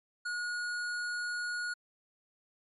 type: tone with hard clipping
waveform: sine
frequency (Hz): 1446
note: F#6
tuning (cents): -40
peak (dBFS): -35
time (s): 0.25-1.74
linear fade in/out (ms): 10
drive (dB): 13
effects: MP3 48 kbps